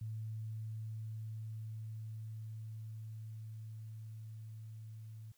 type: tone with level ramp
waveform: sine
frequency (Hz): 110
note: A2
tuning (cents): 0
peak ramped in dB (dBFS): -39 to -47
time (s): 0.01-5.32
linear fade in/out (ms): 5
effects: white hiss -73 dBFS RMS until 5.37 s